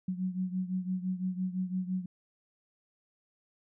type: beating tone pair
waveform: sine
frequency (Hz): 183.2 / 189.1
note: F#3 / F#3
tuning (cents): -17 / +38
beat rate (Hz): 5.9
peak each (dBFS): -32 / -36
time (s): 0.08-2.06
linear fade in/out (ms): 5
effects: none